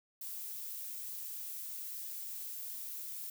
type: noise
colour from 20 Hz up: violet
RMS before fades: -43 dBFS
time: 0.21-3.3 s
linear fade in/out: 5 ms
effects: none